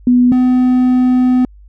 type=tone pair in turn; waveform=sine / triangle; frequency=246.9 / 252.4 Hz; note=B3 / B3; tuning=0 / +38 cents; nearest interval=unison; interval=38 cents; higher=second; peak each=-6 dBFS; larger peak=neither; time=0.07-0.32 / 0.32-1.45 s; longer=second; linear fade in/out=2 ms; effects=added 50 Hz sine -37 dBFS peak until 1.68 s